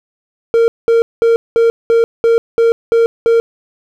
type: tone bursts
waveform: triangle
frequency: 461.1 Hz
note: A#4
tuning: 19 cents flat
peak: -5 dBFS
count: 9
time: 0.54-3.4 s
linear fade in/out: 0 ms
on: 140 ms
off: 200 ms
effects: none